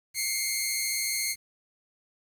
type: tone pair together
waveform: 10% pulse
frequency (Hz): 2103 / 2217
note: C7 / C#7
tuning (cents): +8 / 0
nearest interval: minor second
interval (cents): 92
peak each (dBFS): -20 / -22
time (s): 0.14-1.36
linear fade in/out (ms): 50
effects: 9-bit